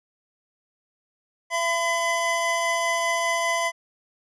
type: tone cluster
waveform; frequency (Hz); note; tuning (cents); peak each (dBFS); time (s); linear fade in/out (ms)
square; 673 / 1011 / 2024; E5 / B5 / B6; +36 / +40 / +42; -27; 1.5-3.72; 50
effects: resampled to 22050 Hz